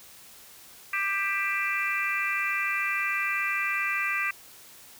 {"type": "harmonic tone with a mistuned harmonic", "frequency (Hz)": 395, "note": "G4", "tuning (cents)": 13, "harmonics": [3, 4, 5, 6, 7], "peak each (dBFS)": [-33, -33, -30, -30, -35], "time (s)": [0.93, 4.31], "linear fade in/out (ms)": 5, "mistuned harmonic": 7, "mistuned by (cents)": -65, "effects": ["white hiss -50 dBFS RMS until 4.99 s"]}